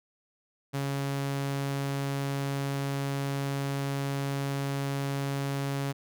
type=tone; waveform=sawtooth; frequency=138.9 Hz; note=C#3; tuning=4 cents sharp; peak=-25 dBFS; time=0.73-5.93 s; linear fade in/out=20 ms; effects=none